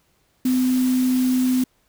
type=tone in noise; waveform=sine; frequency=254.7 Hz; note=C4; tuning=46 cents flat; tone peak=-16 dBFS; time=0.45-1.64 s; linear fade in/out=5 ms; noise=white; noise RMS=-34 dBFS; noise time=0.45-1.64 s; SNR=+15 dB; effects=pink hiss -64 dBFS RMS until 1.88 s